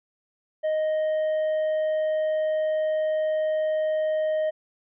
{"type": "tone", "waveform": "triangle", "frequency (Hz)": 622.3, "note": "D#5", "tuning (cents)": 0, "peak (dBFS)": -20, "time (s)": [0.63, 4.51], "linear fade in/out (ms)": 20, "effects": ["resampled to 8000 Hz"]}